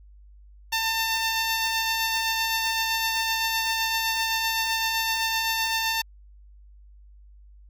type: tone with tremolo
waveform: 10% pulse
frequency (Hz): 898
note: A5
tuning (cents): +35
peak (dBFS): -14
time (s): 0.72-6.02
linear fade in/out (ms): 10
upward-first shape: sine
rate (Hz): 7.8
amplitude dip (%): 25
effects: added 50 Hz sine -47 dBFS peak until 7.69 s